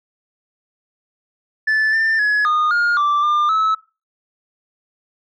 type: tone with pitch steps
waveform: sine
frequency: 1746 / 1788 / 1690 / 1227 / 1420 / 1171 / 1200 / 1299 Hz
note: A6 / A6 / G#6 / D#6 / F6 / D6 / D6 / E6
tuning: -14 / +27 / +30 / -25 / +28 / -5 / +37 / -26 cents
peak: -11 dBFS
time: 1.67-3.75 s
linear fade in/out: 10 ms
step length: 260 ms
effects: noise-tail reverb RT60 0.3 s tail -20 dB re dry + tanh soft clip ceiling -13 dBFS